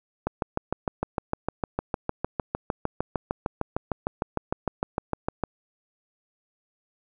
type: click train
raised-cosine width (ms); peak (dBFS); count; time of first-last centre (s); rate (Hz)
1; -11; 35; 0.27-5.437; 6.58
effects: none